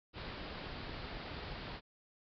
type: low-pass noise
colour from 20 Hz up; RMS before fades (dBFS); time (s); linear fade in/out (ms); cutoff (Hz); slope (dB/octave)
pink; -45; 0.13-1.81; 50; 4900; 96
effects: none